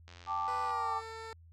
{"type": "click train", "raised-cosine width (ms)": 0.2, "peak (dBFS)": -34, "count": 56, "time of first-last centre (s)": [0.08, 0.706], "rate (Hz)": 87.8}
{"type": "chord", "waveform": "sine", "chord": "G suspended second", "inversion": "none", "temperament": "equal", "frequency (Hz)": [784, 880, 1174.7], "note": ["G5", "A5", "D6"], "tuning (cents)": [0, 0, 0], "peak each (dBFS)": [-39, -36, -34], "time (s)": [0.26, 1.02], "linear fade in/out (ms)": 50}
{"type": "tone with pitch glide", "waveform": "15% pulse", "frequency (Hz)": [493.9, 447.7], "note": ["B4", "A4"], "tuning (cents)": [0, 30], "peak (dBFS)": -36, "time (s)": [0.48, 1.33], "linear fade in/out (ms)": 0, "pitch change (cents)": -170, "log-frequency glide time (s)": [0.63, 0.96]}
{"effects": ["added 83 Hz sine -54 dBFS peak until 1.52 s", "low-pass 7000 Hz 12 dB/octave"]}